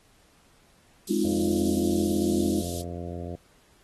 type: high-pass noise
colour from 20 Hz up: white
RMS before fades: -38 dBFS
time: 1.07-2.82 s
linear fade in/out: 5 ms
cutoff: 3100 Hz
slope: 48 dB/octave
type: chord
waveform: sine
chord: F minor seventh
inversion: first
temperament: equal with one note detuned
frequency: 206.9 / 261.6 / 311.1 / 349.2 Hz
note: Ab3 / C4 / Eb4 / F4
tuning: -6 / 0 / 0 / 0 cents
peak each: -27 / -32 / -28 / -27 dBFS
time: 1.09-2.62 s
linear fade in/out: 20 ms
type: harmonic tone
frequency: 86.7 Hz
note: F2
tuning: 12 cents flat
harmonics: 1 / 2 / 3 / 4 / 5 / 6 / 7 / 8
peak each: -36 / -39 / -41 / -42 / -43 / -44 / -44 / -45 dBFS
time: 1.24-3.36 s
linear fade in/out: 10 ms
effects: pink hiss -61 dBFS RMS until 3.83 s + AAC 32 kbps